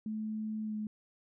sine tone with pitch glide, 216.5 to 213.4 Hz, A3 to G#3, -28 to +47 cents, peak -34 dBFS, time 0.06-0.87 s, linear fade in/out 2 ms, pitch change -25 cents, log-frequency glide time 0.64-0.75 s, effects none

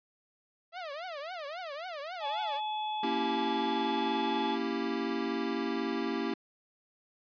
sawtooth tone with vibrato, 646 Hz, E5, 35 cents flat, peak -34 dBFS, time 0.72-2.61 s, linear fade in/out 50 ms, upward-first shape triangle, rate 3.7 Hz, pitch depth 290 cents each way
harmonic tone, 855 Hz, A5, 50 cents flat, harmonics 1 / 3 / 4, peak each -32 / -48 / -41 dBFS, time 2.2-4.58 s, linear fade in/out 50 ms
square chord, A# diminished seventh, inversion none, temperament equal, 233.1 / 277.2 / 329.6 / 392 Hz, A#3 / C#4 / E4 / G4, 0 / 0 / 0 / 0 cents, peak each -37 dBFS, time 3.03-6.34 s, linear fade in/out 5 ms
effects resampled to 11025 Hz

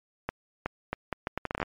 accelerating click train, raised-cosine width 0.5 ms, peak -14 dBFS, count 13, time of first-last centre 0.29-1.629 s, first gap 370 ms, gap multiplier 0.73, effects MP3 64 kbps

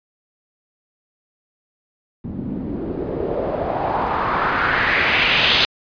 white noise with low-pass filter sweep, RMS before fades -20 dBFS, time 2.24-5.65 s, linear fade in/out 0 ms, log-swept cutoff 200 to 3600 Hz, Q 2.6, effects resampled to 11025 Hz

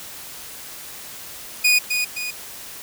sawtooth tone with echo, 2470 Hz, D#7, 13 cents flat, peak -10 dBFS, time 1.64-1.79 s, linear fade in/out 10 ms, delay 260 ms, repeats 2, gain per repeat -6 dB, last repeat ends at 2.31 s, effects white hiss -37 dBFS RMS until 2.82 s

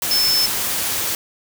sine tone in noise, 5274 Hz, E8, in tune, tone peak -15 dBFS, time 0.11-0.46 s, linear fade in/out 2 ms, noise white, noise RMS -22 dBFS, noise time 0.02-1.15 s, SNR +4 dB, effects none

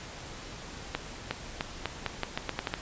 accelerating click train, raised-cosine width 0.3 ms, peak -13 dBFS, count 11, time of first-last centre 0.95-2.739 s, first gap 360 ms, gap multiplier 0.83, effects pink hiss -43 dBFS RMS until 2.81 s + resampled to 16000 Hz

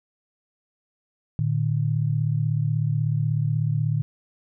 sine tone pair together, 114.07 / 150.4 Hz, A#2 / D3, -37 / +42 cents, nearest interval perfect fourth, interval 479 cents, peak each -23 dBFS, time 1.39-4.02 s, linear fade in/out 0 ms, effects none

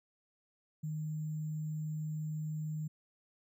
sine tone with sample-and-hold, 154.4 Hz, D#3, 13 cents flat, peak -35 dBFS, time 0.83-2.88 s, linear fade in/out 10 ms, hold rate 7350 Hz, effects none

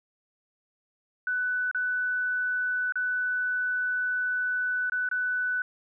sine tone with dropouts, 1493 Hz, F#6, 15 cents sharp, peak -25 dBFS, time 1.27-5.62 s, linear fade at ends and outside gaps 2 ms, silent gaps 1.713-1.747 / 2.923-2.956 / 4.898-4.92 / 5.089-5.113 s, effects none

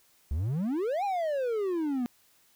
triangle exponential two-way sweep, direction up then down, 66.2 to 830.6 to 235.6 Hz, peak -25 dBFS, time 0.31-2.06 s, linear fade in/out 0 ms, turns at 1.04 s, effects white hiss -64 dBFS RMS until 2.55 s

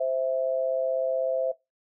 sine tone pair together, 521.9 / 658 Hz, C5 / E5, -4 / -3 cents, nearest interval major third, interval 401 cents, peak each -26 dBFS, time 0-1.52 s, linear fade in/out 10 ms, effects noise-tail reverb RT60 0.2 s tail -20 dB re dry

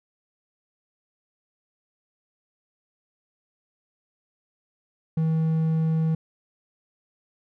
triangle tone, 160.3 Hz, E3, 48 cents flat, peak -18 dBFS, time 5.17-6.15 s, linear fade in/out 5 ms, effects none

